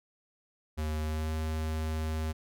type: tone with pitch glide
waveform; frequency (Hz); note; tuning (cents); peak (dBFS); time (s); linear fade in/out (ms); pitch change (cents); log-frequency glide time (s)
square; 77.2 to 78.73; D#2 to D#2; -13 to +21; -31; 0.77-2.33; 20; +34; 1.01-1.32
effects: none